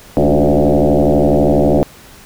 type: tone with frequency modulation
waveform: sine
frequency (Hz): 150.6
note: D3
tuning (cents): +44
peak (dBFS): -8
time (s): 0.17-1.83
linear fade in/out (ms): 0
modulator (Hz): 72.3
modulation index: 7.3
effects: pink hiss -40 dBFS RMS until 2.25 s